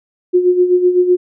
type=tone with tremolo; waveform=sine; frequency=360 Hz; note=F#4; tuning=47 cents flat; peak=-6 dBFS; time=0.33-1.17 s; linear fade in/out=20 ms; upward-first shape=sine; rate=7.9 Hz; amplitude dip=65%; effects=none